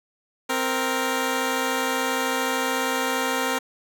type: tone pair together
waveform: 10% pulse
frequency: 261.6 / 466.1 Hz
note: C4 / A#4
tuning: 0 / 0 cents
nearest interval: minor seventh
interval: 1000 cents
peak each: -17 dBFS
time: 0.49-3.59 s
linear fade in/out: 10 ms
effects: none